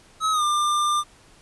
square tone with pitch glide, 1281 to 1195.2 Hz, E6 to D6, -50 to +30 cents, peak -20 dBFS, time 0.2-1.04 s, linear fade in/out 50 ms, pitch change -120 cents, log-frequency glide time 0.32-0.43 s, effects pink hiss -53 dBFS RMS until 1.41 s + resampled to 24000 Hz

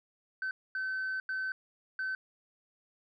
sine tone bursts at uneven times, 1530 Hz, G6, 42 cents flat, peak -30 dBFS, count 4, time 0.42-0.51 / 0.75-1.2 / 1.29-1.52 / 1.99-2.15 s, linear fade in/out 2 ms, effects tanh soft clip ceiling -30 dBFS

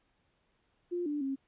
sine tone with pitch steps, 351.5 / 293.9 / 270.5 Hz, F4 / D4 / C#4, +11 / +1 / -42 cents, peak -31 dBFS, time 0.91-1.36 s, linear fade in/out 20 ms, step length 150 ms, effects pink hiss -74 dBFS RMS until 1.47 s + resampled to 8000 Hz

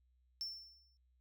triangle tone with exponential decay, 5390 Hz, E8, 38 cents sharp, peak -36 dBFS, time 0.41-0.97 s, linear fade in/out 0 ms, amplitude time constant 120 ms, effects added 62 Hz sine -70 dBFS peak until 1.2 s

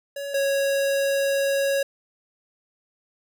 square tone pair in turn, 562 / 552.7 Hz, C#5 / C#5, +24 / -5 cents, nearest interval unison, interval 29 cents, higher first, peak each -30 / -21 dBFS, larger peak second, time 0.16-0.34 / 0.34-1.83 s, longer second, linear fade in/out 5 ms, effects none

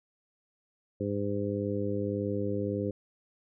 harmonic tone, 101.7 Hz, G#2, 36 cents flat, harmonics 1 / 2 / 3 / 4 / 5, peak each -35 / -35 / -35 / -35 / -35 dBFS, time 1-2.91 s, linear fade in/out 5 ms, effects none

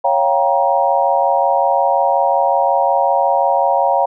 sine chord, G half-diminished seventh, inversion second, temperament equal with one note detuned, 554.4 / 698.5 / 784 / 943.2 Hz, Db5 / F5 / G5 / Bb5, 0 / 0 / 0 / +20 cents, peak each -17 dBFS, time 0.04-4.06 s, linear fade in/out 10 ms, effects none

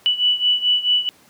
sine beating tone pair, 2960 / 2964.6 Hz, F#7 / F#7, 0 / +3 cents, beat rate 4.6 Hz, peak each -17 / -20 dBFS, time 0.06-1.09 s, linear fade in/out 0 ms, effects pink hiss -52 dBFS RMS until 1.29 s + high-pass 150 Hz 12 dB/octave

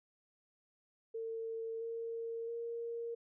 sine tone with pitch steps, 452.1 / 458.9 / 465.9 Hz, A4 / A#4 / A#4, +47 / -27 / -1 cents, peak -38 dBFS, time 1.14-3.15 s, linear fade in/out 10 ms, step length 670 ms, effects none

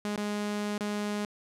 sawtooth tone with dropouts, 207.5 Hz, G#3, 1 cent flat, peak -26 dBFS, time 0.05-1.25 s, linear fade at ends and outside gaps 0 ms, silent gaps 0.16-0.177 / 0.779-0.808 s, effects low-pass 10000 Hz 12 dB/octave

